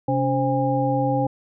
sine tone cluster, 130.9 / 282.8 / 524 / 812 Hz, C3 / C#4 / C5 / G#5, +1 / +35 / +2 / -39 cents, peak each -24 dBFS, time 0.08-1.27 s, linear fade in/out 5 ms, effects none

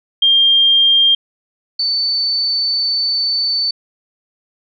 sine tone pair in turn, 3200 / 4517 Hz, G7 / C#8, +35 / +32 cents, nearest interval tritone, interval 597 cents, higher second, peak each -8 / -14 dBFS, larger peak first, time 0.22-1.15 / 1.79-3.71 s, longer second, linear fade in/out 5 ms, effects none

